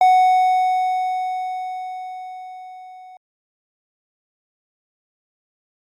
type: tone with level ramp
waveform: triangle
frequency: 741 Hz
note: F#5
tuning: 2 cents sharp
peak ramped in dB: -7 to -37 dBFS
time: 0.01-3.17 s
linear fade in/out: 2 ms
effects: Opus 48 kbps